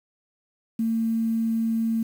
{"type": "tone", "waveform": "sine", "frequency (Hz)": 226.1, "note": "A3", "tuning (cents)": 47, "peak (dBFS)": -21, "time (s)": [0.79, 2.03], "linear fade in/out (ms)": 5, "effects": ["8-bit"]}